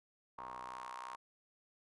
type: ring-modulated tone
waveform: sawtooth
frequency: 63.1 Hz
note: B1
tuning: 38 cents sharp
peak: -38 dBFS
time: 0.38-1.16 s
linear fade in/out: 5 ms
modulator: 1010 Hz
effects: resampled to 24000 Hz